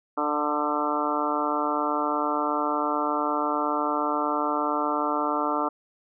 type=harmonic tone with a mistuned harmonic; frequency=148.6 Hz; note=D3; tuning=21 cents sharp; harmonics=2 / 3 / 4 / 5 / 6 / 7 / 8 / 9; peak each=-30 / -34 / -32 / -33 / -30 / -33 / -29 / -32 dBFS; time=0.17-5.69 s; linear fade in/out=10 ms; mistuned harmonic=5; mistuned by=-16 cents; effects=none